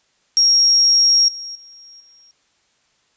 sine tone with level steps, 5588 Hz, F8, in tune, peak -10 / -28 / -40 / -47 dBFS, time 0.37-2.31 s, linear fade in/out 0 ms, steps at 1.28 / 1.55 / 2 s, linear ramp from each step 5 ms, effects white hiss -62 dBFS RMS until 3.16 s + resampled to 16000 Hz

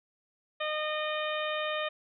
harmonic tone, 612 Hz, D#5, 29 cents flat, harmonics 1 / 2 / 3 / 4 / 5 / 6, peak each -33 / -36 / -38 / -39 / -40 / -41 dBFS, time 0.6-1.89 s, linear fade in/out 10 ms, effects none

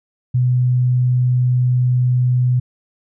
sine tone, 125.1 Hz, B2, 23 cents sharp, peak -12 dBFS, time 0.34-2.6 s, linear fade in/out 10 ms, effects none

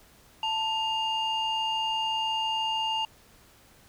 sine tone pair together, 887 / 2816 Hz, A5 / F7, +14 / +14 cents, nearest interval octave + minor sixth, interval 2000 cents, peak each -27 dBFS, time 0.43-3.05 s, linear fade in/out 2 ms, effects tanh soft clip ceiling -22 dBFS + pink hiss -57 dBFS RMS until 3.88 s

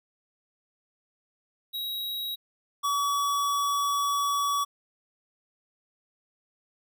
square tone pair in turn, 3834 / 1137.4 Hz, A#7 / C#6, +48 / +44 cents, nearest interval octave + major sixth, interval 2104 cents, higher first, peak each -31 / -25 dBFS, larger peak second, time 1.73-2.36 / 2.83-4.65 s, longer second, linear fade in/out 20 ms, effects none

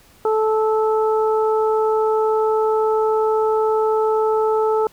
harmonic tone, 436.3 Hz, A4, 15 cents flat, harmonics 1 / 2 / 3, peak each -16 / -22 / -26 dBFS, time 0.25-4.87 s, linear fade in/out 2 ms, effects pink hiss -51 dBFS RMS until 4.92 s

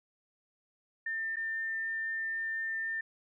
sine tone with dropouts, 1799 Hz, A6, 38 cents sharp, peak -32 dBFS, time 1.06-3.01 s, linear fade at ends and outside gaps 5 ms, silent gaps 1.359-1.367 s, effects none

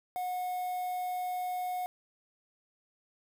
triangle tone with quantisation, 728 Hz, F#5, 28 cents flat, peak -30 dBFS, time 0.16-1.86 s, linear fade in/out 0 ms, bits 8, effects none

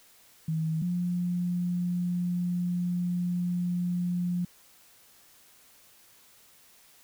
sine tone pair in turn, 159.9 / 177.04 Hz, D#3 / F3, +48 / +24 cents, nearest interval major second, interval 176 cents, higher second, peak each -26 dBFS, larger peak neither, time 0.48-0.82 / 0.82-4.45 s, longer second, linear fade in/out 5 ms, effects white hiss -58 dBFS RMS until 7.03 s

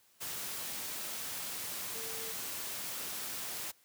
sine tone in noise, 450 Hz, A4, 39 cents sharp, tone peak -47 dBFS, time 1.94-2.33 s, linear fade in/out 20 ms, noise white, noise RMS -40 dBFS, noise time 0.2-3.72 s, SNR -10 dB, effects white hiss -67 dBFS RMS until 3.84 s + high-pass 80 Hz 12 dB/octave

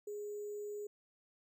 sine tone with sample-and-hold, 415 Hz, G#4, 1 cent flat, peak -40 dBFS, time 0.07-0.87 s, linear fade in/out 5 ms, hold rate 7350 Hz, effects none

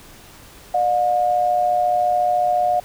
sine tone pair together, 603.8 / 718 Hz, D5 / F5, +48 / +48 cents, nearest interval minor third, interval 300 cents, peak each -22 / -16 dBFS, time 0.74-2.8 s, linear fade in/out 5 ms, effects pink hiss -44 dBFS RMS until 2.84 s

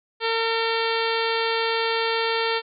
harmonic tone with a mistuned harmonic, 454.5 Hz, A#4, 44 cents flat, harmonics 1 / 2 / 3 / 4 / 5 / 6 / 7 / 8 / 9 / 10, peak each -25 / -28 / -30 / -31 / -32 / -33 / -33 / -34 / -35 / -35 dBFS, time 0.2-2.62 s, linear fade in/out 50 ms, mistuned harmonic 8, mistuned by -26 cents, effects none

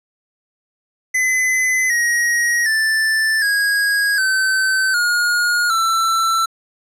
square tone with pitch steps, 2026 / 1890.3 / 1763.7 / 1645.6 / 1535.4 / 1432.6 / 1336.7 Hz, B6 / A#6 / A6 / G#6 / G6 / F6 / E6, +44 / +24 / +4 / -16 / -36 / +44 / +24 cents, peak -15 dBFS, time 1.14-6.46 s, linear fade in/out 10 ms, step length 760 ms, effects low-pass 12000 Hz 12 dB/octave

